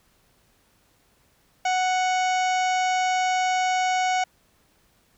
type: harmonic tone with a mistuned harmonic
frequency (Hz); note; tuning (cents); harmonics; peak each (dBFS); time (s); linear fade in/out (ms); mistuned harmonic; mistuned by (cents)
740; F#5; 0; 1 / 2 / 3 / 4 / 5 / 6 / 7 / 8 / 9 / 10; -21 / -32 / -30 / -35 / -42 / -43 / -44 / -40 / -38 / -48; 1.65-4.24; 5; 8; -58
effects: pink hiss -63 dBFS RMS until 5.17 s